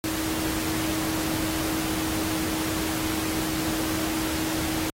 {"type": "tone in noise", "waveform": "sine", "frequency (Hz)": 317.8, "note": "D#4", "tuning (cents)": 37, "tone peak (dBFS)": -28, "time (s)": [0.04, 4.9], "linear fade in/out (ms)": 0, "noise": "pink", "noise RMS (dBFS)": -30, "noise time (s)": [0.04, 4.9], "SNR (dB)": -1, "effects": ["high-pass 60 Hz 12 dB/octave", "AAC 48 kbps"]}